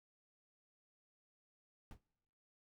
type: noise with exponential decay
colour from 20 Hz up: brown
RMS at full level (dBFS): -45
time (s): 1.91-2.01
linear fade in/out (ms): 1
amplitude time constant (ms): 21
effects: noise-tail reverb RT60 1.0 s tail -24 dB re dry